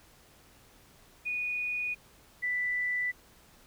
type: tone pair in turn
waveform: sine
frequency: 2466 / 1980.7 Hz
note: D#7 / B6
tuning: -16 / +5 cents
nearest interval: major third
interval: 379 cents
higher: first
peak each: -30 / -28 dBFS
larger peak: second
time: 1.25-1.95 / 2.42-3.12 s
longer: neither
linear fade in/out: 20 ms
effects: pink hiss -59 dBFS RMS until 3.66 s